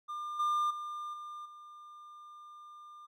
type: tone with level steps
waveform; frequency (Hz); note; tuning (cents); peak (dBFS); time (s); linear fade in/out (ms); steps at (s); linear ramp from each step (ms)
triangle; 1200; D6; +37; -35 / -26 / -36 / -40 / -47; 0.08-3.07; 20; 0.39 / 0.7 / 1.13 / 1.45; 10
effects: none